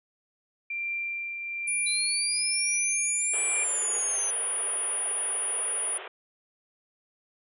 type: tone with tremolo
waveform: sine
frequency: 2368 Hz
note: D7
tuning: 14 cents sharp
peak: -28 dBFS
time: 0.7-3.64 s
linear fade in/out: 5 ms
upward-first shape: triangle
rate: 1.1 Hz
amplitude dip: 45%
type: tone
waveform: sine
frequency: 9710 Hz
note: D#9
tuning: 43 cents flat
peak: -27 dBFS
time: 1.67-5.98 s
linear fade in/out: 10 ms
type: exponential two-way sweep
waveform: sine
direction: up then down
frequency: 3951 to 7880 to 6110 Hz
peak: -30 dBFS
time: 1.86-4.31 s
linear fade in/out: 10 ms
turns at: 3.43 s
type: band-pass noise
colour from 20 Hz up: pink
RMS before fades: -41 dBFS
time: 3.33-6.08 s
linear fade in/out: 5 ms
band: 370 to 3400 Hz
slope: 96 dB/octave
effects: none